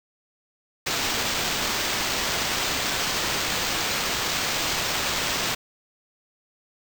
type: noise with sample-and-hold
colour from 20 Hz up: white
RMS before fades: -26 dBFS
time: 0.86-5.55 s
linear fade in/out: 10 ms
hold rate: 11025 Hz
effects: none